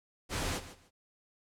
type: noise with echo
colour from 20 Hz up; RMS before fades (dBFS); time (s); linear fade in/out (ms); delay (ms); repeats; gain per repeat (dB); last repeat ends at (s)
pink; -34; 0.29-0.61; 50; 150; 2; -14; 0.91
effects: low-pass 10000 Hz 12 dB/octave